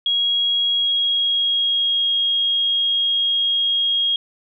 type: tone with pitch glide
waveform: sine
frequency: 3300 to 3268 Hz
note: G#7 to G#7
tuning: -12 to -29 cents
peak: -16 dBFS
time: 0.06-4.16 s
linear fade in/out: 2 ms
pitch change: -17 cents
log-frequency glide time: 0.76-2.13 s
effects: none